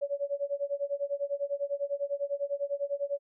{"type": "tone with tremolo", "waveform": "sine", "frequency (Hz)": 566, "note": "C#5", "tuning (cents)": 36, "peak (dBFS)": -26, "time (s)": [0.01, 3.19], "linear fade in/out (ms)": 20, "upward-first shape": "sine", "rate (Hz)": 10, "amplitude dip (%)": 95, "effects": []}